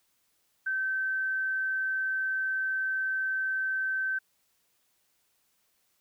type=tone; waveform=sine; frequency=1544 Hz; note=G6; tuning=27 cents flat; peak=-27 dBFS; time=0.66-4.19 s; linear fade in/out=10 ms; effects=white hiss -72 dBFS RMS until 6 s